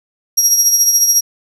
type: tone with tremolo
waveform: 35% pulse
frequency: 5660 Hz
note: F8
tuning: 22 cents sharp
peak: -4 dBFS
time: 0.37-1.21 s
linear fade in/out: 10 ms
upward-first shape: triangle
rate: 14 Hz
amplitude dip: 60%
effects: none